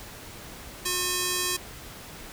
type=tone with band-pass filter; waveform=square; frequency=360 Hz; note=F#4; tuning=47 cents flat; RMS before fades=-28 dBFS; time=0.85-1.57 s; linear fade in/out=10 ms; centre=8600 Hz; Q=0.59; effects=pink hiss -43 dBFS RMS until 2.32 s